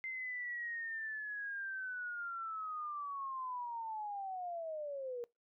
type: linear sweep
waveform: sine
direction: down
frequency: 2083 to 469 Hz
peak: -39 dBFS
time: 0.04-5.24 s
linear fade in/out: 0 ms
effects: noise-tail reverb RT60 0.2 s tail -23 dB re dry